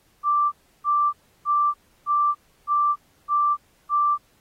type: tone bursts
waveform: sine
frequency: 1174.7 Hz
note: D6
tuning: in tune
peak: -17 dBFS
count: 7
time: 0.23-4.18 s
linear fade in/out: 50 ms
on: 290 ms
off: 320 ms
effects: pink hiss -62 dBFS RMS until 4.4 s + AAC 48 kbps